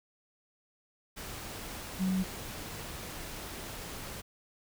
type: tone in noise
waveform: sine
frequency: 187.5 Hz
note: F#3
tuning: 23 cents sharp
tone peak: -27 dBFS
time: 1.99-2.24 s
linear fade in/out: 20 ms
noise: pink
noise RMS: -42 dBFS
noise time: 1.16-4.22 s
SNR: +12 dB
effects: none